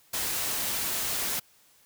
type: noise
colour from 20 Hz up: white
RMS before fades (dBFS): -30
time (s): 0.13-1.4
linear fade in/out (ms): 10
effects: white hiss -61 dBFS RMS until 1.85 s